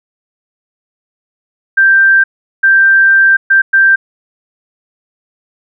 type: tone bursts at uneven times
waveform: sine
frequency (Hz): 1574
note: G6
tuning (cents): +7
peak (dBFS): -4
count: 4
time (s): 1.77-2.24 / 2.63-3.37 / 3.5-3.62 / 3.73-3.96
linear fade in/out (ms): 10
effects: none